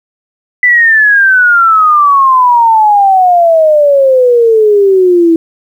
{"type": "exponential sweep", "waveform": "sine", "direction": "down", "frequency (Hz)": [2000, 325], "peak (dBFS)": -3, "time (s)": [0.63, 5.36], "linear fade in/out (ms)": 2, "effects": ["7-bit"]}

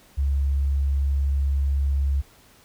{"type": "tone", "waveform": "sine", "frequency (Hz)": 69.3, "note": "C#2", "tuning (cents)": 0, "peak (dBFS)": -19, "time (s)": [0.17, 2.22], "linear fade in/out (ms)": 20, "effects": ["pink hiss -54 dBFS RMS until 2.64 s"]}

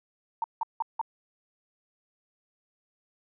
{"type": "tone bursts", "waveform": "sine", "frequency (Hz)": 910, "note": "A#5", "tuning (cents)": -42, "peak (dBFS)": -25, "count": 4, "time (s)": [0.42, 1.014], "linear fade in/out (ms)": 2, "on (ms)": 21, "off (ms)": 170, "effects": []}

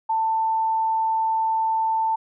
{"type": "tone", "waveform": "sine", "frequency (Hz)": 890, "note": "A5", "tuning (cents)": 20, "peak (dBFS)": -19, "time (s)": [0.09, 2.16], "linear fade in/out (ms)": 10, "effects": []}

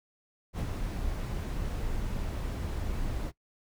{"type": "noise with ADSR envelope", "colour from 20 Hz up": "brown", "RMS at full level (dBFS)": -30, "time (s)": [0.53, 3.32], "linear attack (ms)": 63, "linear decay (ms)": 58, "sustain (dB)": -3, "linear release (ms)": 42, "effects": ["noise-tail reverb RT60 0.1 s tail -19 dB re dry"]}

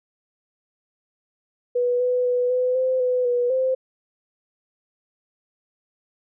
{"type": "tone with pitch steps", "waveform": "sine", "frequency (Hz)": [489.8, 497.8, 493.7, 503, 516, 501, 487, 520], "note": ["B4", "B4", "B4", "B4", "C5", "B4", "B4", "C5"], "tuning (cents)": [-14, 14, -1, 32, -24, 25, -24, -11], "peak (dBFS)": -18, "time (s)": [1.75, 3.75], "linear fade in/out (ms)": 10, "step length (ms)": 250, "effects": []}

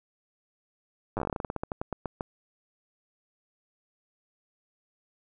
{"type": "slowing click train", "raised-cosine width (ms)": 1, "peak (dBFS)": -17, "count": 21, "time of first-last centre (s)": [1.17, 2.208], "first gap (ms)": 9, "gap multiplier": 1.16, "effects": []}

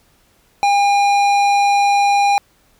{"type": "tone with tanh clipping", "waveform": "sine", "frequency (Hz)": 807, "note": "G#5", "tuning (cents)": -50, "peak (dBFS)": -13, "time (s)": [0.63, 2.38], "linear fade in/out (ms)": 0, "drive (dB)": 15, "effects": ["pink hiss -56 dBFS RMS until 2.79 s"]}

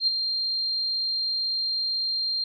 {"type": "tone with ADSR envelope", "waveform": "sine", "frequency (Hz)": 4186, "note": "C8", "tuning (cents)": 0, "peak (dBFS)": -17, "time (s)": [0, 2.44], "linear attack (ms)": 73, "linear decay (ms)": 16, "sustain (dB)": -7, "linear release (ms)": 4, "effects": []}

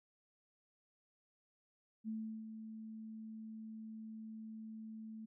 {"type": "tone with ADSR envelope", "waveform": "sine", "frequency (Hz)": 220, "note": "A3", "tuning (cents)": 0, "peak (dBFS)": -38, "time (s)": [2.04, 5.26], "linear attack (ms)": 42, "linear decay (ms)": 360, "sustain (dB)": -8, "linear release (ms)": 13, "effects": []}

